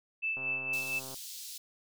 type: tone with tremolo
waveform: sine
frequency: 2637 Hz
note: E7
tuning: in tune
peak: -29 dBFS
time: 0.22-1 s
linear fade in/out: 20 ms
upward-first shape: sine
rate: 4.3 Hz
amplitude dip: 55%
type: click train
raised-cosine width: 1 ms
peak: -34 dBFS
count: 103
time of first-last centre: 0.37-1.143 s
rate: 132 Hz
type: high-pass noise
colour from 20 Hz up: pink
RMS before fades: -44 dBFS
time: 0.73-1.58 s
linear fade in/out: 5 ms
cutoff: 3700 Hz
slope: 24 dB/octave
effects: none